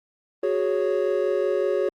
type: chord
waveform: triangle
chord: F# suspended second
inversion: none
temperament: equal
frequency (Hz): 370 / 415.3 / 554.4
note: F#4 / G#4 / C#5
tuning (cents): 0 / 0 / 0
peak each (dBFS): -23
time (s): 0.43-1.89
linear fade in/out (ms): 5
effects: Opus 32 kbps